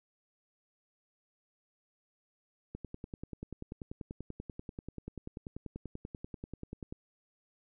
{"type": "click train", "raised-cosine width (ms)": 3, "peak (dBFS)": -28, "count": 44, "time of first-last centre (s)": [2.75, 6.925], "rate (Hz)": 10.3, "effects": []}